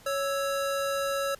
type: tone pair together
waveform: square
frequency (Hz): 554.4 / 1318.6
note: C#5 / E6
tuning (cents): 0 / 0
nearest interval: octave + minor third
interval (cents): 1500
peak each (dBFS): -29 / -33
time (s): 0.06-1.35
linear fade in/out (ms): 5
effects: pink hiss -54 dBFS RMS until 1.39 s + resampled to 32000 Hz